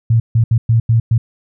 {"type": "tone bursts at uneven times", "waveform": "sine", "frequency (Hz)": 114.4, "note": "A#2", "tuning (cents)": -32, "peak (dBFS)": -8, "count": 6, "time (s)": [[0.1, 0.2], [0.35, 0.44], [0.51, 0.58], [0.69, 0.8], [0.89, 1], [1.11, 1.18]], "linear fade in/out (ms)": 5, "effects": []}